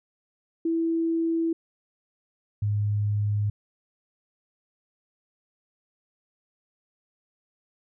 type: tone pair in turn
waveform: sine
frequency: 329.6 / 103.82 Hz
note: E4 / G#2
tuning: 0 / 0 cents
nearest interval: octave + minor sixth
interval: 2000 cents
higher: first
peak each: -22 dBFS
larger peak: neither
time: 0.65-1.53 / 2.62-3.5 s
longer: neither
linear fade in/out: 5 ms
effects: none